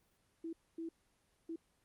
sine tone bursts at uneven times, 329.2 Hz, E4, 2 cents flat, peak -40 dBFS, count 3, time 0.44-0.53 / 0.78-0.89 / 1.49-1.56 s, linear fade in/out 5 ms, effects pink hiss -75 dBFS RMS until 1.84 s + Opus 24 kbps

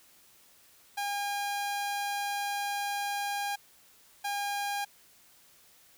sawtooth tone pair in turn, 810 / 810 Hz, G#5 / G#5, -43 / -43 cents, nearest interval unison, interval 0 cents, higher neither, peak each -27 / -27 dBFS, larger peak neither, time 0.97-3.56 / 4.24-4.85 s, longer first, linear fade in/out 10 ms, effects white hiss -60 dBFS RMS until 5.97 s

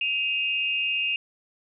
sine tone pair together, 2531 / 2794 Hz, D#7 / F7, +29 / 0 cents, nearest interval major second, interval 171 cents, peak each -26 dBFS, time 0.01-1.16 s, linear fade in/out 2 ms, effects none

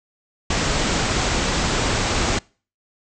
pink low-pass noise, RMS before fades -21 dBFS, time 0.5-2.39 s, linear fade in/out 5 ms, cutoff 8000 Hz, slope 96 dB/octave, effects noise-tail reverb RT60 0.4 s tail -26 dB re dry

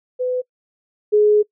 sine tone pair in turn, 503 / 420.2 Hz, B4 / G#4, +32 / +20 cents, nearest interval minor third, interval 312 cents, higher first, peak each -18 / -10 dBFS, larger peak second, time 0.19-0.42 / 1.12-1.43 s, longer second, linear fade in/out 20 ms, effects noise-tail reverb RT60 0.1 s tail -24 dB re dry

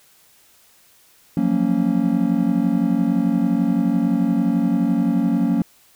triangle chord, Gb major seventh, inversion third, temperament just, 173.43 / 185 / 231.2 / 277.5 Hz, F3 / Gb3 / Bb3 / Db4, -12 / 0 / -14 / +2 cents, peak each -23 / -20 / -18 / -19 dBFS, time 1.37-5.62 s, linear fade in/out 2 ms, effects white hiss -54 dBFS RMS until 5.95 s

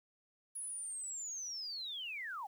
sine linear sweep, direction down, 10548 to 740 Hz, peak -40 dBFS, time 0.55-2.47 s, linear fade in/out 10 ms, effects 11-bit

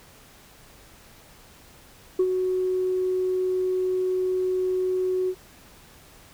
sine tone with ADSR envelope, 370 Hz, F#4, in tune, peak -14 dBFS, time 2.19-5.35 s, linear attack 7 ms, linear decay 59 ms, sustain -7 dB, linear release 63 ms, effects tanh soft clip ceiling -15 dBFS + pink hiss -51 dBFS RMS until 6.33 s

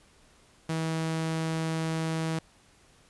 sawtooth tone, 161.3 Hz, E3, 37 cents flat, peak -24 dBFS, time 0.69-2.39 s, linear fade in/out 5 ms, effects pink hiss -60 dBFS RMS until 3.09 s + resampled to 24000 Hz

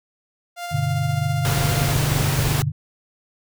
sawtooth tone with tremolo, 698.5 Hz, F5, in tune, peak -23 dBFS, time 0.56-1.95 s, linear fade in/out 50 ms, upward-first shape sine, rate 15 Hz, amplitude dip 30%
sine chord, G major, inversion none, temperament equal, 98 / 123.47 / 146.83 Hz, G2 / B2 / D3, 0 / 0 / 0 cents, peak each -26 / -24 / -22 dBFS, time 0.71-2.72 s, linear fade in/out 20 ms
pink noise, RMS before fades -24 dBFS, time 1.45-2.62 s, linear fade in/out 0 ms
effects none

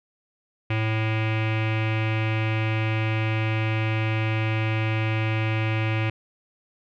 square tone with low-pass filter, 110 Hz, A2, in tune, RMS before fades -24 dBFS, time 0.7-6.1 s, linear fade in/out 5 ms, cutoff 2500 Hz, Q 4.8, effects none

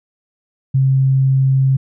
sine tone, 133.7 Hz, C3, 38 cents sharp, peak -10 dBFS, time 0.74-1.77 s, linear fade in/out 10 ms, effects none

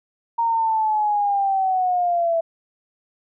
sine linear sweep, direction down, 932.3 to 658 Hz, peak -17 dBFS, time 0.38-2.41 s, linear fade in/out 10 ms, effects none

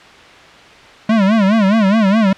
square tone with vibrato, 207.7 Hz, G#3, in tune, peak -10 dBFS, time 1.09-2.33 s, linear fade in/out 5 ms, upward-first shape sine, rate 4.8 Hz, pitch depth 160 cents each way, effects white hiss -39 dBFS RMS until 2.37 s + low-pass 3000 Hz 12 dB/octave

